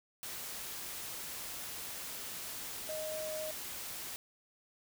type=tone in noise; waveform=sine; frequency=622.3 Hz; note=D#5; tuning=in tune; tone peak=-38 dBFS; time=2.89-3.51 s; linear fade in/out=0 ms; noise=white; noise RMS=-43 dBFS; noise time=0.23-4.16 s; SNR=+2 dB; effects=none